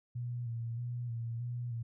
sine tone with vibrato, 118.6 Hz, A#2, 30 cents sharp, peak -35 dBFS, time 0.15-1.83 s, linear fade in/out 10 ms, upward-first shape square, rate 1.6 Hz, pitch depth 38 cents each way, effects none

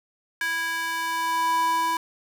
square tone with high-pass filter sweep, 329.6 Hz, E4, in tune, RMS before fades -25 dBFS, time 0.41-1.97 s, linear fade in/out 2 ms, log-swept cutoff 1600 to 830 Hz, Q 3.9, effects none

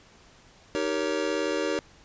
square chord, Eb dominant seventh, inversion none, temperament just, 311.1 / 388.9 / 466.7 / 560 Hz, Eb4 / G4 / Bb4 / Db5, 0 / -14 / +2 / +18 cents, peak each -32 dBFS, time 0.75-1.79 s, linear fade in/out 0 ms, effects pink hiss -55 dBFS RMS until 2.04 s + resampled to 16000 Hz

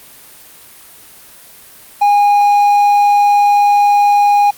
triangle tone, 819 Hz, G#5, 24 cents flat, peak -5 dBFS, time 2.01-4.51 s, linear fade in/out 10 ms, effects white hiss -39 dBFS RMS until 4.57 s + Opus 32 kbps

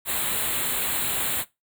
white band-stop noise, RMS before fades -26 dBFS, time 0.05-1.45 s, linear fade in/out 50 ms, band 4200 to 7200 Hz, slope 96 dB/octave, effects noise-tail reverb RT60 0.2 s tail -19 dB re dry

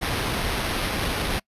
pink noise with sample-and-hold, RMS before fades -26 dBFS, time 0.01-1.4 s, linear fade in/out 20 ms, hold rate 7350 Hz, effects noise-tail reverb RT60 0.1 s tail -26 dB re dry + resampled to 32000 Hz

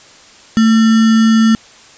sine tone with sample-and-hold, 223 Hz, A3, 23 cents sharp, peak -6 dBFS, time 0.57-1.55 s, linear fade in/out 0 ms, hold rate 1575 Hz, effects white hiss -41 dBFS RMS until 1.97 s + resampled to 16000 Hz

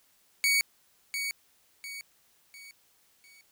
sawtooth tone with echo, 2244 Hz, C#7, 21 cents sharp, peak -19 dBFS, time 0.44-0.61 s, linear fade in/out 0 ms, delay 700 ms, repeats 4, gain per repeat -8 dB, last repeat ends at 3.41 s, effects white hiss -66 dBFS RMS until 3.51 s

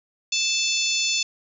harmonic tone, 878 Hz, A5, 4 cents flat, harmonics 3 / 4 / 5 / 6 / 7 / 8, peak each -26 / -27 / -28 / -29 / -29 / -30 dBFS, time 0.32-1.23 s, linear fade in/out 5 ms, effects none

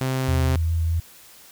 sawtooth tone, 130.81 Hz, C3, in tune, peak -18 dBFS, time 0.01-0.56 s, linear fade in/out 0 ms
sine tone with vibrato, 82.41 Hz, E2, in tune, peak -19 dBFS, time 0.28-1 s, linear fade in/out 5 ms, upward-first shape sine, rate 4.9 Hz, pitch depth 16 cents each way
effects white hiss -48 dBFS RMS until 1.51 s

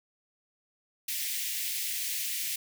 white high-pass noise, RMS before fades -33 dBFS, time 1.08-2.56 s, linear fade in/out 5 ms, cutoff 1900 Hz, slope 48 dB/octave, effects none

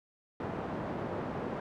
pink band-pass noise, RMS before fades -37 dBFS, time 0.4-1.6 s, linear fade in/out 2 ms, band 140 to 1000 Hz, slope 12 dB/octave, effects none

